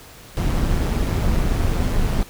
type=noise with amplitude modulation; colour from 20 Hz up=brown; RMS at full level=-17 dBFS; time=0.37-2.23 s; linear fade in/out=0 ms; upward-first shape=sine; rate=173 Hz; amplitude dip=50%; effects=pink hiss -43 dBFS RMS until 2.29 s